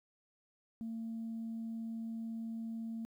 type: tone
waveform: sine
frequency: 226.5 Hz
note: A#3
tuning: 50 cents flat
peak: -37 dBFS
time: 0.81-3.05 s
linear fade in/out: 0 ms
effects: tanh soft clip ceiling -35 dBFS + 12-bit